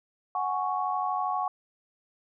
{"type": "chord", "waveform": "sine", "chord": "F# suspended second", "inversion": "none", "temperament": "just", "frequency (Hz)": [740, 832.5, 1110], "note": ["F#5", "G#5", "C#6"], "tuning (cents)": [0, 4, 2], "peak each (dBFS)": [-30, -32, -30], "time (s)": [0.35, 1.48], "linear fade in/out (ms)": 2, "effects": []}